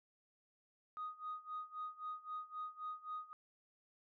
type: tone with tremolo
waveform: sine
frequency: 1244.5 Hz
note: D#6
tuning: in tune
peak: -39 dBFS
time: 0.97-3.33 s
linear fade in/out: 0 ms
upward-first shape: sine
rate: 3.8 Hz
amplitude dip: 90%
effects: tanh soft clip ceiling -37 dBFS